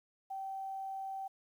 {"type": "tone with quantisation", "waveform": "sine", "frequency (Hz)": 774, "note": "G5", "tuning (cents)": -22, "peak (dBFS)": -38, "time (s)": [0.3, 1.28], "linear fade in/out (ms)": 10, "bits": 11, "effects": []}